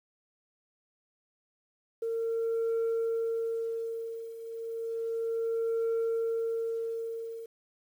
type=tone with tremolo; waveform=sine; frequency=456.5 Hz; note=A#4; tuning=36 cents flat; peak=-24 dBFS; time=2.02-7.46 s; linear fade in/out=5 ms; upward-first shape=triangle; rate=0.32 Hz; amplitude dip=85%; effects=tanh soft clip ceiling -25 dBFS + 10-bit